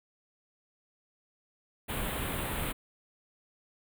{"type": "band-stop noise", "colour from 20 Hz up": "pink", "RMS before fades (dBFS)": -34, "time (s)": [1.88, 2.73], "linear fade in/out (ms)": 20, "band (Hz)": [3700, 8500], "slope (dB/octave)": 48, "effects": []}